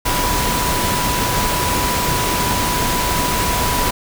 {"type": "tone in noise", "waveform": "sine", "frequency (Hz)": 984, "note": "B5", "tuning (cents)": -7, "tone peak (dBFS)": -21, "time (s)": [0.05, 3.91], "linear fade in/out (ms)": 10, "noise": "pink", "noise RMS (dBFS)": -19, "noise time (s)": [0.05, 3.91], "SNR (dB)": -5, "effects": []}